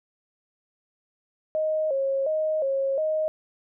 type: tone with vibrato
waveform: sine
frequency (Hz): 582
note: D5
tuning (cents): -16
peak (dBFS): -22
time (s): 1.55-3.28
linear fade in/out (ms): 0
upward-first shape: square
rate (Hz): 1.4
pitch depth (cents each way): 120
effects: none